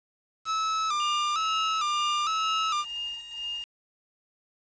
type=tone with vibrato; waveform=45% pulse; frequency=1246 Hz; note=D#6; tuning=2 cents sharp; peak=-25 dBFS; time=0.45-2.85 s; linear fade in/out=50 ms; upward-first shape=square; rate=1.1 Hz; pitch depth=73 cents each way
type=tone with tremolo; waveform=sine; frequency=2826 Hz; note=F7; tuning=20 cents sharp; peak=-30 dBFS; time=1-3.64 s; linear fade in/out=0 ms; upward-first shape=sine; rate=2.1 Hz; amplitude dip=70%
effects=resampled to 16000 Hz + 8-bit